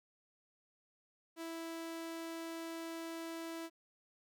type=tone; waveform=sawtooth; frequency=329.6 Hz; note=E4; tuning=in tune; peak=-38 dBFS; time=1.36-3.7 s; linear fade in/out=50 ms; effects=13-bit